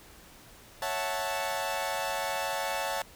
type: chord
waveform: sawtooth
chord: F# minor seventh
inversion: second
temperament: equal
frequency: 554.4 / 659.3 / 740 / 880 Hz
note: C#5 / E5 / F#5 / A5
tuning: 0 / 0 / 0 / 0 cents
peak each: -32 / -33 / -33 / -30 dBFS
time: 0.82-3.02 s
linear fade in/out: 2 ms
effects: pink hiss -53 dBFS RMS until 3.15 s